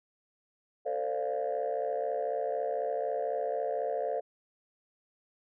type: chord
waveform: sine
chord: D minor seventh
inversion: second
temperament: equal with one note detuned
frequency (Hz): 449.2 / 523.3 / 587.3 / 698.5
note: A4 / C5 / D5 / F5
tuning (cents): +36 / 0 / 0 / 0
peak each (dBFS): -34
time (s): 0.85-4.21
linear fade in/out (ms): 20
effects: tanh soft clip ceiling -23 dBFS